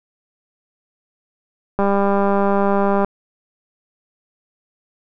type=click train; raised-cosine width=1 ms; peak=-5 dBFS; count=251; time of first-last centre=1.79-3.046 s; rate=199 Hz; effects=none